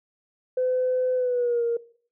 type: tone with pitch glide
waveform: sine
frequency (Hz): 508 to 468.5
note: B4 to A#4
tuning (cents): +49 to +9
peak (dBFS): -20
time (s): 0.57-1.77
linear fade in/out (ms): 5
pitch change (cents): -140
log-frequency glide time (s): 1.15-1.64
effects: noise-tail reverb RT60 0.5 s tail -20 dB re dry + tanh soft clip ceiling -16 dBFS